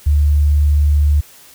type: tone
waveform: sine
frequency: 73.42 Hz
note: D2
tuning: in tune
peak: -9 dBFS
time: 0.06-1.21 s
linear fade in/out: 10 ms
effects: white hiss -43 dBFS RMS until 1.54 s